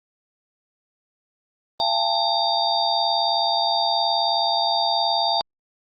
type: tone cluster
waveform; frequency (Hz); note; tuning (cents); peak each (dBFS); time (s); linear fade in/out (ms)
sine; 682 / 805 / 884 / 3667 / 4665; F5 / G5 / A5 / A#7 / D8; -41 / +46 / +8 / -29 / -12; -25; 1.8-5.41; 0
effects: Opus 24 kbps